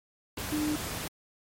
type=tone in noise; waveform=sine; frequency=301.9 Hz; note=D4; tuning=48 cents sharp; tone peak=-27 dBFS; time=0.52-0.76 s; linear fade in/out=5 ms; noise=pink; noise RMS=-35 dBFS; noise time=0.37-1.08 s; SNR=+5 dB; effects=high-pass 60 Hz 12 dB/octave + MP3 64 kbps